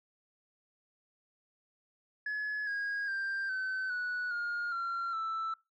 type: tone with pitch steps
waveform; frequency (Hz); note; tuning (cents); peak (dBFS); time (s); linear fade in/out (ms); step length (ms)
sine; 1700 / 1640.2 / 1582.5 / 1526.8 / 1473.1 / 1421.3 / 1371.3 / 1323.1; G#6 / G#6 / G6 / G6 / F#6 / F6 / F6 / E6; +40 / -22 / +16 / -46 / -8 / +30 / -32 / +6; -30; 2.26-5.54; 5; 410
effects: noise-tail reverb RT60 0.2 s tail -21 dB re dry + tanh soft clip ceiling -31 dBFS